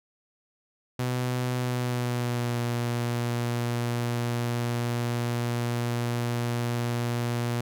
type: tone with pitch glide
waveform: sawtooth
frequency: 124.9 to 119.54 Hz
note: B2 to A#2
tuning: +20 to +44 cents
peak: -22 dBFS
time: 0.99-7.61 s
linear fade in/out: 5 ms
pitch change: -76 cents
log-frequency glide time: 1.54-2.6 s
effects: none